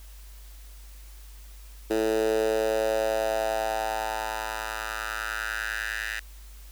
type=tone with high-pass filter sweep; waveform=10% pulse; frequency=110 Hz; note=A2; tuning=in tune; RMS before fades=-28 dBFS; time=1.9-6.2 s; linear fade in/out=10 ms; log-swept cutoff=370 to 1900 Hz; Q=3.9; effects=added 50 Hz sine -43 dBFS peak until 6.71 s + white hiss -54 dBFS RMS until 6.71 s